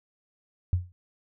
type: tone with exponential decay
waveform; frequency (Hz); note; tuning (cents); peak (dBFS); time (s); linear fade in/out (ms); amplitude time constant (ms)
sine; 89.4; F2; +41; -17; 0.73-0.92; 0; 41
effects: none